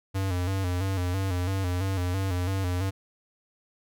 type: tone with vibrato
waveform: square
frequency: 92.9 Hz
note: F#2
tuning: 7 cents sharp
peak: -26 dBFS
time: 0.14-2.91 s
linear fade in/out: 20 ms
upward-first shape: square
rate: 3 Hz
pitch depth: 65 cents each way
effects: none

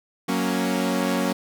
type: chord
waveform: sawtooth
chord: F# major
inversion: none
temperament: equal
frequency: 185 / 233.1 / 277.2 Hz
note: F#3 / A#3 / C#4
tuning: 0 / 0 / 0 cents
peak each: -22 dBFS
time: 0.28-1.33 s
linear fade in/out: 10 ms
effects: none

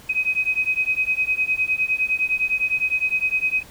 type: beating tone pair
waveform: sine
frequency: 2519 / 2528.8 Hz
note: D#7 / D#7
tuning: +21 / +27 cents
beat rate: 9.8 Hz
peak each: -22 dBFS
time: 0.09-3.63 s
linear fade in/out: 10 ms
effects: pink hiss -46 dBFS RMS until 3.7 s

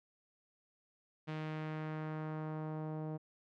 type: tone with low-pass filter sweep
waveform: sawtooth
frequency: 155.56 Hz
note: D#3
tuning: in tune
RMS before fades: -41 dBFS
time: 1.27-3.18 s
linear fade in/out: 20 ms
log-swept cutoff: 3000 to 690 Hz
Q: 1.1
effects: none

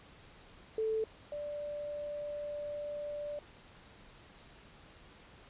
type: tone pair in turn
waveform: sine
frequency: 440 / 587.3 Hz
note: A4 / D5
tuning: 0 / 0 cents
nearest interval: perfect fourth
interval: 500 cents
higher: second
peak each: -30 / -37 dBFS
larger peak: first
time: 0.78-1.04 / 1.32-3.39 s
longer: second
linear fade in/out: 2 ms
effects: pink hiss -57 dBFS RMS until 5.49 s + resampled to 8000 Hz

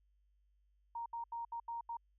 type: tone bursts at uneven times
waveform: sine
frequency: 932.3 Hz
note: A#5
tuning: in tune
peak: -39 dBFS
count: 6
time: 0.95-1.06 / 1.13-1.24 / 1.32-1.45 / 1.52-1.6 / 1.68-1.81 / 1.89-1.97 s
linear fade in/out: 5 ms
effects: added 50 Hz sine -70 dBFS peak until 2.18 s

